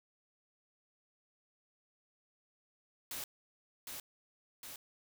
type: noise with echo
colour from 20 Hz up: white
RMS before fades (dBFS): -42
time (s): 3.11-3.24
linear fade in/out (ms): 2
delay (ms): 760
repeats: 2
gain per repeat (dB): -3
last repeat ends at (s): 4.76
effects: none